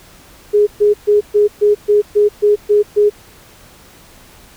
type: tone bursts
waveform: sine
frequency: 415.3 Hz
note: G#4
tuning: in tune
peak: -7 dBFS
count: 10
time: 0.53-3.1 s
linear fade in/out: 20 ms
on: 140 ms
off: 130 ms
effects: pink hiss -43 dBFS RMS until 4.56 s